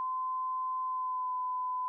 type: tone with pitch glide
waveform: sine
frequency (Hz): 1027 to 1008.2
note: C6 to B5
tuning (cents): -33 to +35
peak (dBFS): -31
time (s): 0-1.88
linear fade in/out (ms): 0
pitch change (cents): -32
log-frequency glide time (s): 0.84-1.33
effects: none